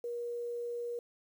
sine tone with quantisation, 476.7 Hz, A#4, 39 cents sharp, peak -35 dBFS, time 0.04-0.99 s, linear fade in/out 2 ms, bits 10, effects none

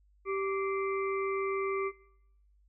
harmonic tone with a mistuned harmonic, 389.6 Hz, G4, 11 cents flat, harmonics 1 / 3 / 5 / 6, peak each -31 / -36 / -43 / -44 dBFS, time 0.25-1.92 s, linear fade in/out 50 ms, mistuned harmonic 5, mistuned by +110 cents, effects noise-tail reverb RT60 0.8 s tail -20 dB re dry + added 50 Hz sine -62 dBFS peak until 2.68 s

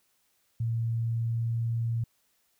sine tone with pitch glide, 115 to 115.73 Hz, A#2 to A#2, -23 to -12 cents, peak -26 dBFS, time 0.6-2.04 s, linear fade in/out 5 ms, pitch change +11 cents, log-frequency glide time 0.92-1.51 s, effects white hiss -71 dBFS RMS until 2.59 s

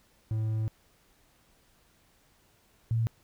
triangle / sine tone pair in turn, 109.7 / 114.04 Hz, A2 / A#2, -5 / -38 cents, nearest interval minor second, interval 67 cents, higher second, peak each -25 / -24 dBFS, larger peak second, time 0.31-0.68 / 2.91-3.07 s, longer first, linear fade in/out 0 ms, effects pink hiss -65 dBFS RMS until 3.23 s

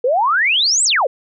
sine exponential two-way sweep, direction up then down, 465.1 to 8400 to 465.1 Hz, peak -12 dBFS, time 0.04-1.07 s, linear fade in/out 5 ms, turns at 0.84 s, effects none

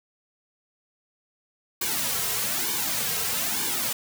white noise with flanger, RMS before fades -27 dBFS, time 1.81-3.93 s, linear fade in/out 5 ms, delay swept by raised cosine 1.5 to 3.5 ms, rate 1.1 Hz, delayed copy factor -0.9, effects none

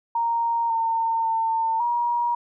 sine tone with pitch steps, 930 / 909 / 901 / 953 Hz, A#5 / A#5 / A5 / A#5, -4 / -44 / +41 / +38 cents, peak -20 dBFS, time 0.15-2.35 s, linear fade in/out 5 ms, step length 550 ms, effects none

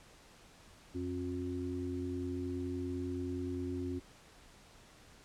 harmonic tone, 89.7 Hz, F2, 47 cents sharp, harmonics 1 / 3 / 4, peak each -41 / -38 / -41 dBFS, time 0.94-4 s, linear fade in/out 20 ms, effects pink hiss -59 dBFS RMS until 5.24 s + low-pass 9000 Hz 12 dB/octave

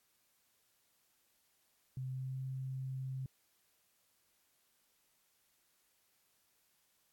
sine tone with pitch glide, 130 to 131.81 Hz, C3 to C3, -11 to +13 cents, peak -38 dBFS, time 1.97-3.26 s, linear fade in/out 2 ms, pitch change +24 cents, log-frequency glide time 2.1-2.38 s, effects white hiss -75 dBFS RMS until 7.12 s + AAC 64 kbps

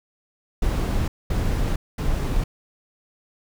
brown noise bursts, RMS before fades -22 dBFS, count 3, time 0.62-2.44 s, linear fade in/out 5 ms, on 460 ms, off 220 ms, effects none

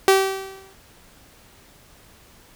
sawtooth tone with exponential decay, 385.7 Hz, G4, 28 cents flat, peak -6 dBFS, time 0.08-0.73 s, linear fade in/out 1 ms, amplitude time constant 140 ms, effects pink hiss -51 dBFS RMS until 2.55 s

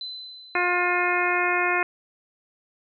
sine tone with exponential decay, 4032 Hz, B7, 35 cents sharp, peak -30 dBFS, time 0.01-1.39 s, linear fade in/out 2 ms, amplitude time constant 300 ms
harmonic tone, 355.5 Hz, F4, 31 cents sharp, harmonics 1 / 2 / 3 / 4 / 5 / 6 / 7, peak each -28 / -28 / -28 / -28 / -28 / -28 / -28 dBFS, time 0.55-1.83 s, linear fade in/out 2 ms
effects none

